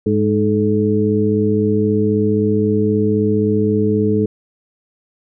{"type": "harmonic tone with a mistuned harmonic", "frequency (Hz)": 103.83, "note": "G#2", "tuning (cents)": 0, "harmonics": [1, 2, 3, 4], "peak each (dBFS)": [-20, -17, -20, -17], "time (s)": [0.06, 4.26], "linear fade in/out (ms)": 5, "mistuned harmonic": 4, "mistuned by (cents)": 62, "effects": []}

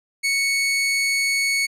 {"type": "tone", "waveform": "sawtooth", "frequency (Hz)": 2217, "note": "C#7", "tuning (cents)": 0, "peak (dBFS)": -15, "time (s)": [0.23, 1.67], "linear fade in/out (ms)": 20, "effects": ["low-pass 11000 Hz 12 dB/octave"]}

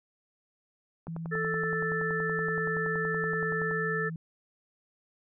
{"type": "click train", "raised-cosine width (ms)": 1, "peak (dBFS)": -27, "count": 29, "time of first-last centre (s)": [1.07, 3.712], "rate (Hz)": 10.6}
{"type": "tone with pitch glide", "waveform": "sine", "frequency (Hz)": [164.81, 162.82], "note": ["E3", "E3"], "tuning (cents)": [0, -21], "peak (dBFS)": -34, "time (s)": [1.08, 4.16], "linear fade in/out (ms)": 2, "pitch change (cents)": -21, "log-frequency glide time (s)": [3.87, 3.97]}
{"type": "harmonic tone", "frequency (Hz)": 440, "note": "A4", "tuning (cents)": 0, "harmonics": [1, 3, 4], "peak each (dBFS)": [-32, -36, -31], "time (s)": [1.31, 4.1], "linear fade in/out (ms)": 20}
{"effects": []}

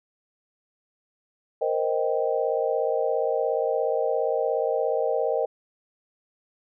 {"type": "chord", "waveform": "sine", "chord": "C minor seventh", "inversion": "third", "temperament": "equal", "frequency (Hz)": [466.2, 523.3, 622.3, 784], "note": ["Bb4", "C5", "Eb5", "G5"], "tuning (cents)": [0, 0, 0, 0], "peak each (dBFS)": [-26, -27, -27, -31], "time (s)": [1.61, 5.46], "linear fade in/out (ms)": 10, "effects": []}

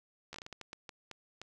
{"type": "slowing click train", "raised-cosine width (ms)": 0.2, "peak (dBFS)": -27, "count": 12, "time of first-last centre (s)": [0.33, 1.416], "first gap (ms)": 13, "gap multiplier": 1.37, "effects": []}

